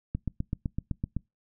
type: click train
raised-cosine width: 5 ms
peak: -17 dBFS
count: 9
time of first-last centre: 0.15-1.167 s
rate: 7.87 Hz
effects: noise-tail reverb RT60 0.2 s tail -25 dB re dry